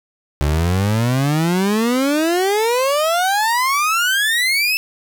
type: exponential sweep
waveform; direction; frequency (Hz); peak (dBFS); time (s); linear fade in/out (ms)
30% pulse; up; 70.1 to 2649; -12; 0.41-4.77; 0
effects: none